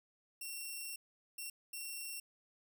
5% pulse tone bursts at uneven times, 2725 Hz, F7, 43 cents flat, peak -33 dBFS, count 3, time 0.41-0.96 / 1.38-1.5 / 1.73-2.2 s, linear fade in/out 5 ms, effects none

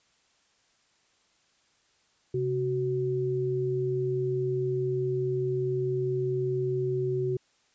sine tone pair together, 132.6 / 373.1 Hz, C3 / F#4, +23 / +14 cents, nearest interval octave + tritone, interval 1791 cents, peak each -30 / -27 dBFS, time 2.34-7.37 s, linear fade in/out 5 ms, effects white hiss -67 dBFS RMS until 7.74 s + resampled to 16000 Hz

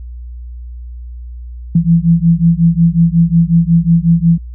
sine beating tone pair, 165.2 / 170.7 Hz, E3 / F3, +4 / -39 cents, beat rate 5.5 Hz, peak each -10 dBFS, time 1.75-4.38 s, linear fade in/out 5 ms, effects added 60 Hz sine -25 dBFS peak until 4.54 s

